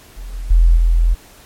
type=tone with level steps; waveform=sine; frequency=42 Hz; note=E1; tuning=33 cents sharp; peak=-26 / -22 / -6 / -9 dBFS; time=0.16-1.15 s; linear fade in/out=20 ms; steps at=0.33 / 0.5 / 0.76 s; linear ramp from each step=10 ms; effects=pink hiss -44 dBFS RMS until 1.45 s + MP3 64 kbps